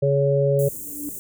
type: harmonic tone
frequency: 140 Hz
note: C#3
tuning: 18 cents sharp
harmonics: 1 / 3 / 4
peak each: -20 / -22 / -20 dBFS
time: 0.02-0.69 s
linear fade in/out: 10 ms
type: tone with exponential growth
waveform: sine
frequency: 291.1 Hz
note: D4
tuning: 15 cents flat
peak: -26 dBFS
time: 0.58-1.09 s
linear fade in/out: 0 ms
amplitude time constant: 110 ms
type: band-stop noise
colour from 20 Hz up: white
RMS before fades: -34 dBFS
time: 0.59-1.19 s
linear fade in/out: 0 ms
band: 500 to 7000 Hz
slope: 48 dB/octave
effects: none